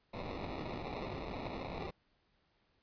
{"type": "noise with sample-and-hold", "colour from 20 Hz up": "blue", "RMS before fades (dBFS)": -42, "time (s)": [0.13, 1.91], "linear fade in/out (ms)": 10, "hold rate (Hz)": 1575, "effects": ["pink hiss -75 dBFS RMS until 2.82 s", "resampled to 11025 Hz"]}